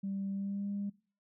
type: tone with pitch glide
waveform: sine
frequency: 196 to 201.5 Hz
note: G3 to G3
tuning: 0 to +48 cents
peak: -33 dBFS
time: 0.03-0.9 s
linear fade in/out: 10 ms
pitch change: +48 cents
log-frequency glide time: 0.31-0.69 s
effects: noise-tail reverb RT60 0.4 s tail -22 dB re dry + tanh soft clip ceiling -29 dBFS